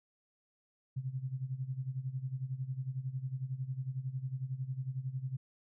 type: tone with tremolo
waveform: sine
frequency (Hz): 130.81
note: C3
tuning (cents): 0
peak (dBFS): -32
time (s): 0.96-5.37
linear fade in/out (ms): 10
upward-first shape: sine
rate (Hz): 11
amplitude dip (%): 80
effects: none